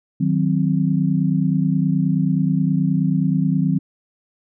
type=chord; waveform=sine; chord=C diminished; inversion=first; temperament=equal; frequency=155.56 / 185 / 261.6 Hz; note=Eb3 / Gb3 / C4; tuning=0 / 0 / 0 cents; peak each=-19 / -19 / -22 dBFS; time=0.2-3.79 s; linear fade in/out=10 ms; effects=none